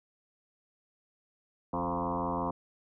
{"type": "tone with frequency modulation", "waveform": "sine", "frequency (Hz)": 611, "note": "D#5", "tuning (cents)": -32, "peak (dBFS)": -29, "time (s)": [1.73, 2.51], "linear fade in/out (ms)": 5, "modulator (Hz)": 85.7, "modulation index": 5.7, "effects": []}